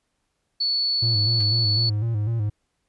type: tone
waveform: sine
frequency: 4435 Hz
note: C#8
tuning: in tune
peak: -20 dBFS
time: 0.6-1.9 s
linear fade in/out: 10 ms
type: tone with vibrato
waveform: triangle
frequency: 110 Hz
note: A2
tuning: in tune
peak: -19 dBFS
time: 1.02-2.5 s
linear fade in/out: 10 ms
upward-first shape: square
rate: 4 Hz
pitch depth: 85 cents each way
type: tone with exponential decay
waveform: 5% pulse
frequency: 400 Hz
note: G4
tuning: 35 cents sharp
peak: -29 dBFS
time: 1.4-1.51 s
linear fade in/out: 1 ms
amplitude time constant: 22 ms
effects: pink hiss -74 dBFS RMS until 2.88 s + resampled to 24000 Hz